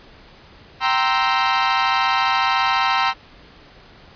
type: chord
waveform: sawtooth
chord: C dominant seventh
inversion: second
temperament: equal with one note detuned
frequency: 779 / 932.3 / 1046.5 / 1318.5 Hz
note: G5 / Bb5 / C6 / E6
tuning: -11 / 0 / 0 / 0 cents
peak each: -18 dBFS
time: 0.8-3.14 s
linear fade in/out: 50 ms
effects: pink hiss -46 dBFS RMS until 4.15 s + resampled to 11025 Hz